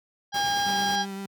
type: harmonic tone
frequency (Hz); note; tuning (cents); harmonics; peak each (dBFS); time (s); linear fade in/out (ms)
810; G#5; -43; 1 / 2 / 4 / 5 / 6 / 7; -25 / -30 / -31 / -38 / -35 / -36; 0.32-1.06; 50
type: noise with tremolo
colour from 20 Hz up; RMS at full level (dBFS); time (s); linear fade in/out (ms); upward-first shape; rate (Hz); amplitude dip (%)
pink; -37; 0.34-0.96; 5; triangle; 9.1; 30
type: tone with vibrato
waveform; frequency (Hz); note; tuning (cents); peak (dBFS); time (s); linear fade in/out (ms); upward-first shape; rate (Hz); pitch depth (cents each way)
35% pulse; 195.6; G3; -4; -31; 0.66-1.26; 5; triangle; 7.8; 19
effects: high-pass 100 Hz 12 dB/octave